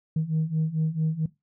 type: beating tone pair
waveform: sine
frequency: 155.6 / 160.1 Hz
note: D#3 / D#3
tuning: 0 / +50 cents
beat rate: 4.5 Hz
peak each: -26 / -24 dBFS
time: 0.16-1.26 s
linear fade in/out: 5 ms
effects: noise-tail reverb RT60 0.2 s tail -18 dB re dry + tanh soft clip ceiling -18 dBFS